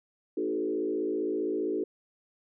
sine tone with frequency modulation, 370 Hz, F#4, in tune, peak -27 dBFS, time 0.37-1.84 s, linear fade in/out 5 ms, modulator 55.3 Hz, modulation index 1.4, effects none

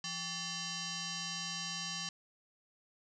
sine tone with frequency modulation, 793 Hz, G5, 20 cents sharp, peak -37 dBFS, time 0.04-2.09 s, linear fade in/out 2 ms, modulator 964 Hz, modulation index 6, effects none

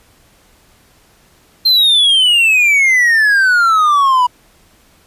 triangle exponential sweep, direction down, 4186 to 970 Hz, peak -6 dBFS, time 1.65-4.27 s, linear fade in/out 10 ms, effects pink hiss -50 dBFS RMS until 5.06 s + resampled to 32000 Hz

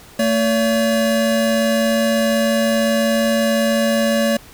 square tone pair together, 225.2 / 570 Hz, A3 / C#5, +40 / +48 cents, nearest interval octave + major third, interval 1608 cents, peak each -18 dBFS, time 0.19-4.37 s, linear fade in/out 5 ms, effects pink hiss -43 dBFS RMS until 4.53 s

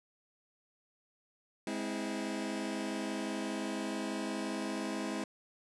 sawtooth chord, Ab augmented, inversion none, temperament just, 207.7 / 259.6 / 324.5 Hz, Ab3 / C4 / E4, 0 / -13 / -27 cents, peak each -35 / -36 / -35 dBFS, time 1.67-5.24 s, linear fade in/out 2 ms, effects resampled to 24000 Hz

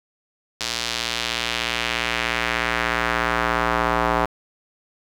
square tone with band-pass filter sweep, 58.4 Hz, A#1, 4 cents sharp, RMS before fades -23 dBFS, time 0.6-4.26 s, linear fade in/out 10 ms, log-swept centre 4700 to 980 Hz, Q 1.4, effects 7-bit

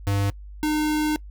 square tone pair in turn, 99.9 / 304.3 Hz, G2 / D#4, +33 / -38 cents, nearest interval octave + perfect fifth, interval 1929 cents, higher second, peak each -21 dBFS, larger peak neither, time 0.07-0.3 / 0.63-1.16 s, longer second, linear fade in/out 0 ms, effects noise-tail reverb RT60 0.1 s tail -23 dB re dry + added 50 Hz sine -37 dBFS peak until 1.3 s

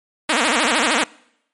5% pulse tone with vibrato, 270 Hz, C#4, 45 cents flat, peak -4 dBFS, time 0.29-1.04 s, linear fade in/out 5 ms, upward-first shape sine, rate 13 Hz, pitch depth 300 cents each way, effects noise-tail reverb RT60 0.8 s tail -24 dB re dry + MP3 48 kbps

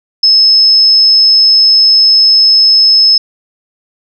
sine tone, 5200 Hz, E8, 24 cents flat, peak -3 dBFS, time 0.23-3.18 s, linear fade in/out 5 ms, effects none

